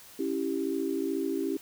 sine chord, C# diminished, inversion none, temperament equal with one note detuned, 275.6 / 329.6 / 392 Hz, C#4 / E4 / G4, -10 / 0 / 0 cents, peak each -32 dBFS, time 0.19-1.57 s, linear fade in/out 5 ms, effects white hiss -51 dBFS RMS until 1.61 s

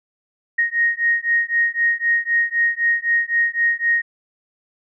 sine beating tone pair, 1866 / 1869.9 Hz, A#6 / A#6, +1 / +5 cents, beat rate 3.9 Hz, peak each -19 dBFS, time 0.58-4.02 s, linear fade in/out 10 ms, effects none

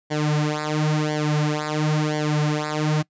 sawtooth tone with flanger, 151.7 Hz, D#3, 44 cents flat, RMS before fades -22 dBFS, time 0.1-3.03 s, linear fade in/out 20 ms, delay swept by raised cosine 0.77 to 6.27 ms, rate 0.97 Hz, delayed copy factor -0.95, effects noise-tail reverb RT60 0.1 s tail -23 dB re dry + resampled to 16000 Hz

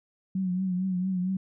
sine tone with vibrato, 185 Hz, F#3, in tune, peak -25 dBFS, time 0.35-1.37 s, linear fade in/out 5 ms, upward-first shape triangle, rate 4.4 Hz, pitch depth 67 cents each way, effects none

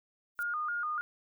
violet noise with exponential growth, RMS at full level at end -41 dBFS, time 0.35-0.43 s, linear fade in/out 5 ms, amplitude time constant 16 ms
sine tone with vibrato, 1318.5 Hz, E6, in tune, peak -31 dBFS, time 0.39-1.01 s, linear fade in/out 0 ms, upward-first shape square, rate 3.4 Hz, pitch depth 130 cents each way
effects none

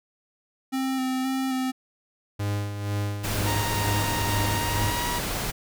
square tone with vibrato, 261.6 Hz, C4, in tune, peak -25 dBFS, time 0.72-1.72 s, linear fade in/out 20 ms, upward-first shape square, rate 1.9 Hz, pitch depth 17 cents each way
45% pulse tone with tremolo, 102.3 Hz, G#2, 26 cents flat, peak -24 dBFS, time 2.39-4.91 s, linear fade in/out 10 ms, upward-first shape sine, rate 2.1 Hz, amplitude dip 55%
pink noise, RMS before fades -29 dBFS, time 3.23-5.52 s, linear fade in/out 20 ms
sawtooth tone with pitch glide, 932.3 to 961.3 Hz, A#5 to B5, 0 to -47 cents, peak -25 dBFS, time 3.46-5.19 s, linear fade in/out 10 ms, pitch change +53 cents, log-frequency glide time 4.53-5.06 s
effects none

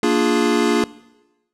square chord, Bb dominant seventh, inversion none, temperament equal with one note detuned, 233.1 / 293.7 / 349.2 / 417.2 Hz, Bb3 / D4 / F4 / Ab4, 0 / 0 / 0 / +8 cents, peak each -21 dBFS, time 0.03-0.84 s, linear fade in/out 2 ms, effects noise-tail reverb RT60 1.0 s tail -20 dB re dry + low-pass 8000 Hz 12 dB/octave

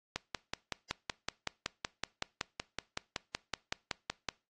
click train, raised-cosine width 0.2 ms, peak -16 dBFS, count 23, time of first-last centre 0.16-4.288 s, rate 5.33 Hz, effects noise-tail reverb RT60 0.3 s tail -23 dB re dry + AAC 32 kbps

